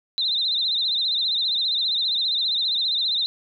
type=tone with vibrato; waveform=sine; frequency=3852 Hz; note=B7; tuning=44 cents flat; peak=-20 dBFS; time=0.18-3.26 s; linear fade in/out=0 ms; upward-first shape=sine; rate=15 Hz; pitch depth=120 cents each way; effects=none